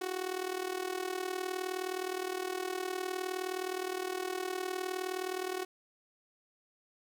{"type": "tone with amplitude modulation", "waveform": "sawtooth", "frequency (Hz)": 370, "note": "F#4", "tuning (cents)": 0, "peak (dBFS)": -27, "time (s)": [0.01, 5.65], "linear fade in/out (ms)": 10, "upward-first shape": "sine", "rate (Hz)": 39.4, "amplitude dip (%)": 80, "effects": []}